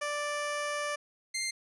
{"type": "tone pair in turn", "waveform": "15% pulse", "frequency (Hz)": [587.3, 2097], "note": ["D5", "C7"], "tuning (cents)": [0, 3], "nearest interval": "octave + minor seventh", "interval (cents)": 2203, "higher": "second", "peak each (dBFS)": -25, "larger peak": "neither", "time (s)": [[0.01, 0.96], [1.34, 1.51]], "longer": "first", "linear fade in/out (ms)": 10, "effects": ["resampled to 24000 Hz"]}